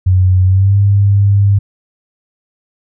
sine tone with pitch glide, 92.5 to 100.29 Hz, F#2 to G2, 0 to +40 cents, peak -6 dBFS, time 0.06-1.59 s, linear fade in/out 10 ms, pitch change +140 cents, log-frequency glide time 0.44-0.76 s, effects none

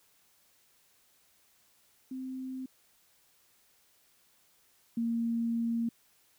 sine tone pair in turn, 260 / 231.6 Hz, C4 / A#3, -11 / -11 cents, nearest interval major second, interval 200 cents, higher first, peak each -36 / -28 dBFS, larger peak second, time 2.11-2.66 / 4.97-5.89 s, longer second, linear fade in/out 5 ms, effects white hiss -67 dBFS RMS until 6.38 s

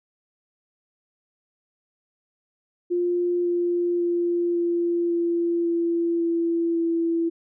sine tone with pitch steps, 351.6 / 349 / 346.4 / 343.8 / 341.2 / 338.6 / 336.1 / 333.6 Hz, F4 / F4 / F4 / F4 / F4 / E4 / E4 / E4, +12 / -1 / -14 / -27 / -40 / +46 / +34 / +21 cents, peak -20 dBFS, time 2.9-7.3 s, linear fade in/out 20 ms, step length 550 ms, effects none

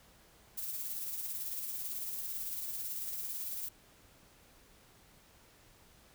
violet noise with tremolo, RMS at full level -38 dBFS, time 0.57-3.69 s, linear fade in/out 10 ms, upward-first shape sine, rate 18 Hz, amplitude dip 35%, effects pink hiss -62 dBFS RMS until 6.14 s

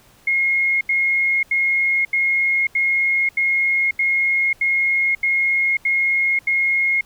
sine tone bursts, 2152 Hz, C7, 48 cents sharp, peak -15 dBFS, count 11, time 0.27-7.01 s, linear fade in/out 5 ms, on 540 ms, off 80 ms, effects pink hiss -52 dBFS RMS until 7.05 s

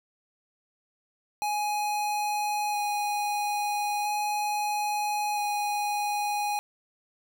square tone with vibrato, 831 Hz, G#5, 1 cent sharp, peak -27 dBFS, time 1.42-6.59 s, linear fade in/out 0 ms, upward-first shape square, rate 0.38 Hz, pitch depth 8 cents each way, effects none

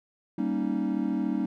triangle chord, Eb dominant seventh, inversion first, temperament equal, 196 / 233.1 / 277.2 / 311.1 Hz, G3 / Bb3 / Db4 / Eb4, 0 / 0 / 0 / 0 cents, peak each -29 dBFS, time 0.38-1.46 s, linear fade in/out 5 ms, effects none

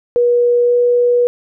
sine tone with pitch glide, 482.4 to 485.5 Hz, B4 to B4, -41 to -30 cents, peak -9 dBFS, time 0.16-1.27 s, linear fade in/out 0 ms, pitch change +11 cents, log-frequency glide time 0.63-0.74 s, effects none

